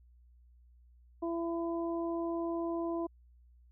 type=harmonic tone; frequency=335.8 Hz; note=E4; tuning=32 cents sharp; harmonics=1 / 2 / 3; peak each=-33 / -39 / -43 dBFS; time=1.22-3.07 s; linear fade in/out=10 ms; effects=added 60 Hz sine -58 dBFS peak until 3.71 s